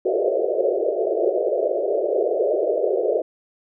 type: band-pass noise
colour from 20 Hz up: pink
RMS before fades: -21 dBFS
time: 0.05-3.22 s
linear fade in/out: 5 ms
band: 360 to 660 Hz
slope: 96 dB/octave
effects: none

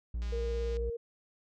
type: tone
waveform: triangle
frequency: 58.5 Hz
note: A#1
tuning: 7 cents sharp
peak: -30 dBFS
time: 0.14-0.9 s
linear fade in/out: 5 ms
type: click train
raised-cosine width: 0.2 ms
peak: -35 dBFS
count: 113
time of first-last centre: 0.22-0.769 s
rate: 204 Hz
type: tone with vibrato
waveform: sine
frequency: 466.2 Hz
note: A#4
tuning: in tune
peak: -34 dBFS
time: 0.32-0.97 s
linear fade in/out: 10 ms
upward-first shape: square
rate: 18 Hz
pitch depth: 10 cents each way
effects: none

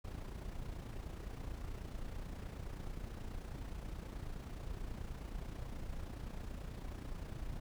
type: noise with amplitude modulation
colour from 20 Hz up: brown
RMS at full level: -42 dBFS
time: 0.04-7.6 s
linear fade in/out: 10 ms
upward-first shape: sine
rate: 29.4 Hz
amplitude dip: 55%
effects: none

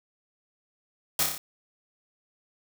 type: noise with echo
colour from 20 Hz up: white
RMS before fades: -24 dBFS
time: 1.19-1.23 s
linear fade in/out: 2 ms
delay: 30 ms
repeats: 5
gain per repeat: -3 dB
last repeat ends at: 1.38 s
effects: none

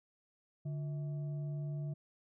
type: tone with frequency modulation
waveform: sine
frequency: 146.83 Hz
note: D3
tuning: in tune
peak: -36 dBFS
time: 0.65-1.94 s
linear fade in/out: 10 ms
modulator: 499 Hz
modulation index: 0.25
effects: none

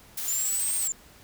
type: noise with tremolo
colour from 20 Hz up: blue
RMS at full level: -31 dBFS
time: 0.17-0.88 s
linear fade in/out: 5 ms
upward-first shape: triangle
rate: 14 Hz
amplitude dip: 25%
type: linear two-way sweep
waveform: sine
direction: up then down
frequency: 7040 to 8650 to 7040 Hz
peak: -26 dBFS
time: 0.28-0.92 s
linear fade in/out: 0 ms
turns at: 0.77 s
effects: pink hiss -53 dBFS RMS until 1.23 s

